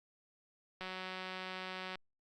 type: click train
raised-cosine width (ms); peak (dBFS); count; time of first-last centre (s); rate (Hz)
0.3; -27; 214; 0.81-1.955; 186
effects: Opus 48 kbps